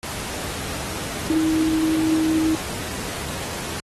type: tone in noise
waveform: sine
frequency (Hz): 317.6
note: D#4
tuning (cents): +36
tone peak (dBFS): -17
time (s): 1.3-2.55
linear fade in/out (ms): 0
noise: pink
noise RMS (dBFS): -30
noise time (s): 0.03-3.8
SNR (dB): +10
effects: high-pass 60 Hz 12 dB/octave + AAC 32 kbps